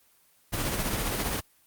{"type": "noise with tremolo", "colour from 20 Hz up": "pink", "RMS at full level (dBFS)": -27, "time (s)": [0.52, 1.41], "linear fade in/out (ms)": 20, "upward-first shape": "triangle", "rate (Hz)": 15, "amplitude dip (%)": 45, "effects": ["white hiss -63 dBFS RMS until 1.66 s", "Opus 24 kbps"]}